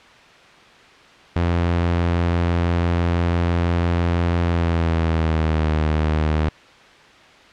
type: tone with pitch glide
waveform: sawtooth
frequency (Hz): 86 to 77.51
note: F2 to D#2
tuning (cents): -26 to -6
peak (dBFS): -13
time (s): 1.36-6.49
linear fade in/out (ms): 0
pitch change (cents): -180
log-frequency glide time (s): 4.42-5.72
effects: white hiss -46 dBFS RMS until 7.52 s + low-pass 3000 Hz 12 dB/octave